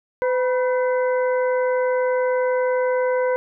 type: harmonic tone with a mistuned harmonic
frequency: 507 Hz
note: B4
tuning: 45 cents sharp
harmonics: 1 / 2 / 3 / 4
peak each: -18 / -27 / -31 / -35 dBFS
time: 0.22-3.36 s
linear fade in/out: 0 ms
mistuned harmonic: 2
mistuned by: -65 cents
effects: none